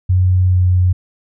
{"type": "tone with pitch glide", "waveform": "sine", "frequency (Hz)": [91.8, 90.8], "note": ["F#2", "F#2"], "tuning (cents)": [-13, -32], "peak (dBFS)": -9, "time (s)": [0.09, 0.93], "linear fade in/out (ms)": 10, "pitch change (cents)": -19, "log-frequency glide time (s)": [0.48, 0.59], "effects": []}